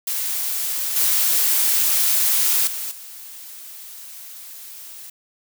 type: noise with level steps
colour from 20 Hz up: blue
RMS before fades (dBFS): -24 / -18 / -28 / -38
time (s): 0.07-5.1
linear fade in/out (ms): 5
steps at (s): 0.96 / 2.67 / 2.91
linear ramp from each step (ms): 5
effects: none